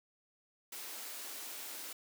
white high-pass noise, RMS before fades -45 dBFS, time 0.72-1.93 s, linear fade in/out 5 ms, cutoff 240 Hz, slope 48 dB/octave, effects none

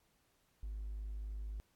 triangle tone with hard clipping, 51.91 Hz, G#1, in tune, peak -40 dBFS, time 0.63-1.6 s, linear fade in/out 0 ms, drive 3 dB, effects pink hiss -75 dBFS RMS until 1.75 s + AAC 64 kbps

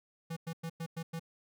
square tone bursts, 164.81 Hz, E3, in tune, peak -37 dBFS, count 6, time 0.3-1.196 s, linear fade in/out 10 ms, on 66 ms, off 100 ms, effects none

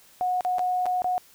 sine tone with dropouts, 729 Hz, F#5, 26 cents flat, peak -22 dBFS, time 0.21-1.18 s, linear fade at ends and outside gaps 0 ms, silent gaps 0.408-0.449 / 0.584-0.593 / 0.857-0.864 / 1.02-1.044 s, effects white hiss -55 dBFS RMS until 1.34 s

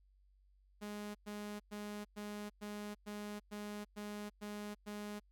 sawtooth tone bursts, 207.7 Hz, G#3, in tune, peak -39 dBFS, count 10, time 0.81-5.2 s, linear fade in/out 20 ms, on 340 ms, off 110 ms, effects added 48 Hz sine -66 dBFS peak until 5.31 s

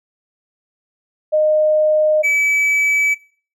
sine / triangle tone pair in turn, 615 / 2294 Hz, D#5 / D7, -20 / -41 cents, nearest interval octave + major seventh, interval 2279 cents, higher second, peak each -11 dBFS, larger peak neither, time 1.32-2.23 / 2.23-3.15 s, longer second, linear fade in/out 20 ms, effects noise-tail reverb RT60 0.4 s tail -17 dB re dry

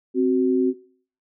sine tone pair together, 261.8 / 372.4 Hz, C4 / F#4, +1 / +11 cents, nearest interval tritone, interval 610 cents, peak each -19 dBFS, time 0.14-0.74 s, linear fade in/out 50 ms, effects noise-tail reverb RT60 0.5 s tail -21 dB re dry

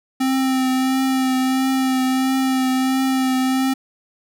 square tone with vibrato, 261.6 Hz, C4, in tune, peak -17 dBFS, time 0.2-3.74 s, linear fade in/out 10 ms, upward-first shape triangle, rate 1.5 Hz, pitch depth 23 cents each way, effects none

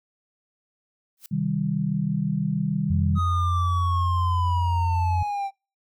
blue noise with exponential growth, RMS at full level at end -36 dBFS, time 1.17-1.26 s, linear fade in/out 2 ms, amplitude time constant 19 ms
sine chord, C minor, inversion none, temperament just, 130.81 / 156.98 / 196.22 Hz, C3 / Eb3 / G3, 0 / +16 / +2 cents, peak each -30 / -25 / -26 dBFS, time 1.31-3.19 s, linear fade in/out 10 ms
sine tone, 88 Hz, F2, 14 cents sharp, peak -21 dBFS, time 2.9-5.23 s, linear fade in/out 5 ms
triangle linear sweep, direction down, 1260 to 779 Hz, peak -23 dBFS, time 3.15-5.51 s, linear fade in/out 50 ms
effects noise-tail reverb RT60 0.3 s tail -25 dB re dry

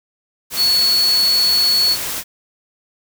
sine tone in noise, 4400 Hz, C#8, 14 cents flat, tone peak -12 dBFS, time 0.56-1.97 s, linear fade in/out 50 ms, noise white, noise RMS -24 dBFS, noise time 0.5-2.24 s, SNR +9 dB, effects none

